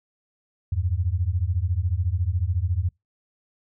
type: beating tone pair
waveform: sine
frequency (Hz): 82.41 / 96.41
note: E2 / G2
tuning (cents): 0 / -28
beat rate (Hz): 14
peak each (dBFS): -24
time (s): 0.72-2.89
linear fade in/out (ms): 5
effects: noise-tail reverb RT60 0.2 s tail -26 dB re dry